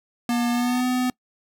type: tone with pitch glide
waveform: square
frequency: 239.5 to 251.6 Hz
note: A#3 to B3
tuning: +47 to +32 cents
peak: -21 dBFS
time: 0.29-1.1 s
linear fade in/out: 2 ms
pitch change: +85 cents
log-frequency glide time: 0.51-0.85 s
type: tone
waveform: sawtooth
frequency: 895 Hz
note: A5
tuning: 29 cents sharp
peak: -31 dBFS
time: 0.3-0.81 s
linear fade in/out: 5 ms
effects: noise-tail reverb RT60 0.1 s tail -24 dB re dry